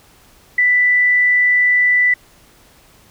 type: tone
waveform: sine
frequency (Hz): 1980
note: B6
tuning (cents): +4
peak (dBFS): -10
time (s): 0.58-2.14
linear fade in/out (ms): 5
effects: pink hiss -49 dBFS RMS until 3.1 s